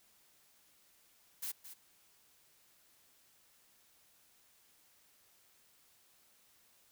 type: noise with echo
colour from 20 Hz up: blue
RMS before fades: -40 dBFS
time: 1.42-1.52 s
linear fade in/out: 10 ms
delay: 220 ms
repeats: 1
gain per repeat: -11 dB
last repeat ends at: 1.74 s
effects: white hiss -68 dBFS RMS until 6.91 s